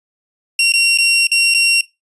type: tone with dropouts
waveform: sawtooth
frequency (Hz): 2745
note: F7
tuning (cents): -31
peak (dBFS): -7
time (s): 0.59-1.81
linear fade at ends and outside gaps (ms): 2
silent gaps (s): 0.722-0.737 / 0.975-0.985 / 1.27-1.316 / 1.54-1.546
effects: noise-tail reverb RT60 0.2 s tail -19 dB re dry + resampled to 24000 Hz